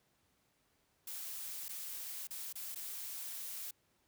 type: noise with dropouts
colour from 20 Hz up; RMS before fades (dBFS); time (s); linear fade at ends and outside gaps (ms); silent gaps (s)
blue; -44; 1.07-3.71; 5; 1.684-1.691 / 2.272-2.306 / 2.527-2.554 / 2.748-2.757
effects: pink hiss -75 dBFS RMS until 4.07 s + high-pass 60 Hz 12 dB/octave